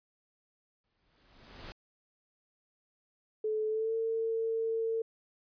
pink noise with exponential growth, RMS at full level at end -43 dBFS, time 0.84-1.72 s, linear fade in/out 0 ms, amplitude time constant 190 ms
sine tone with pitch glide, 432.4 to 451 Hz, A4 to A4, -30 to +43 cents, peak -29 dBFS, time 3.44-5.02 s, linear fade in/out 5 ms, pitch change +73 cents, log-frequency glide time 3.68-3.94 s
effects resampled to 11025 Hz

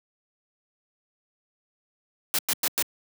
white noise bursts, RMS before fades -24 dBFS, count 4, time 2.34-2.824 s, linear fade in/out 0 ms, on 46 ms, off 100 ms, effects high-pass 200 Hz 12 dB/octave

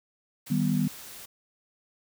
white noise, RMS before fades -44 dBFS, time 0.46-1.26 s, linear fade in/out 10 ms
sine chord, Eb augmented, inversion none, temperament equal, 155.56 / 196 / 246.9 Hz, Eb3 / G3 / B3, 0 / 0 / 0 cents, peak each -27 dBFS, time 0.5-0.88 s, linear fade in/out 10 ms
effects none

